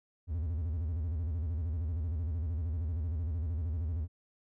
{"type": "tone with vibrato", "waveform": "triangle", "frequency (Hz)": 80.9, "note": "E2", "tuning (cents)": -32, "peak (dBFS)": -29, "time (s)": [0.27, 4.08], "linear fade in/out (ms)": 50, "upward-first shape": "square", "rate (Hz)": 13, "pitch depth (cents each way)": 140, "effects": []}